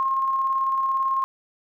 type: tone with tremolo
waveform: sine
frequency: 1070 Hz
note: C6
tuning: 38 cents sharp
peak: -19 dBFS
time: 0-1.24 s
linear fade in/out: 0 ms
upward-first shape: square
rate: 18 Hz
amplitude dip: 25%
effects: none